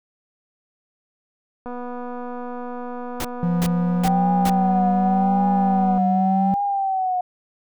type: click train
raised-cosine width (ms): 1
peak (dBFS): -20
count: 1059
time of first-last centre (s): 1.66-5.978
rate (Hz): 245
type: noise bursts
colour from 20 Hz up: pink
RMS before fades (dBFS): -27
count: 4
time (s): 3.2-4.498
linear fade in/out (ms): 2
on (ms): 47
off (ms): 370
type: tone with pitch glide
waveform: triangle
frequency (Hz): 173.9 to 190.74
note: F3 to G3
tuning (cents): -7 to -47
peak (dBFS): -16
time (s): 3.43-6.54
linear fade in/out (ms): 0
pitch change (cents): +160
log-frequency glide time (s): 3.66-4.92
type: tone with vibrato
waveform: sine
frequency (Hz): 767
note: G5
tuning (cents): -38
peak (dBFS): -19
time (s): 4.04-7.21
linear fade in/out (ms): 5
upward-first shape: triangle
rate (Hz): 0.87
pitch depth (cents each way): 100
effects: none